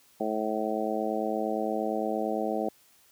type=harmonic tone; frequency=108.7 Hz; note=A2; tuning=21 cents flat; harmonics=2 / 3 / 4 / 5 / 6 / 7; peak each=-34 / -34 / -34 / -34 / -34 / -34 dBFS; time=0.2-2.69 s; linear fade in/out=5 ms; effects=white hiss -61 dBFS RMS until 3.11 s + high-pass 60 Hz 12 dB/octave